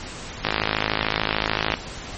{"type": "click train", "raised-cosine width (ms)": 0.3, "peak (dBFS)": -3, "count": 70, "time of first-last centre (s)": [0.45, 1.74], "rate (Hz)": 53.5, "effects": ["pink hiss -35 dBFS RMS until 2.17 s", "MP3 32 kbps"]}